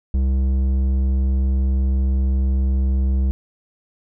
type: tone with low-pass filter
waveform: square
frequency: 66.1 Hz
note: C2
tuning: 18 cents sharp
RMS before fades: -18 dBFS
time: 0.14-3.31 s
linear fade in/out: 0 ms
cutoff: 230 Hz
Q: 0.52
effects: none